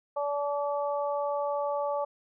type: harmonic tone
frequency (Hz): 287.7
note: D4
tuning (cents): -36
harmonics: 2 / 3 / 4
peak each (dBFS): -29 / -33 / -36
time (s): 0.16-2.05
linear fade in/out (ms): 10
effects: none